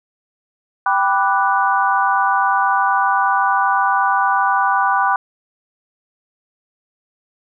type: chord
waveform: sine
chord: G major seventh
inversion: none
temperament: equal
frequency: 784 / 987.8 / 1174.7 / 1480 Hz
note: G5 / B5 / D6 / F#6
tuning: 0 / 0 / 0 / 0 cents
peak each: -18 / -18 / -19 / -20 dBFS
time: 0.86-5.16 s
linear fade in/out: 2 ms
effects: none